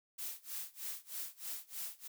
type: noise with tremolo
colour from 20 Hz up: blue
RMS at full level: -41 dBFS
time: 0.18-2.08 s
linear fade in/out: 10 ms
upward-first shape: sine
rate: 3.2 Hz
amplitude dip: 95%
effects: none